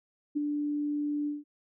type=tone with ADSR envelope; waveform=sine; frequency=293.7 Hz; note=D4; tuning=in tune; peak=-24 dBFS; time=0.35-1.44 s; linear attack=21 ms; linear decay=12 ms; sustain=-4 dB; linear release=170 ms; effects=none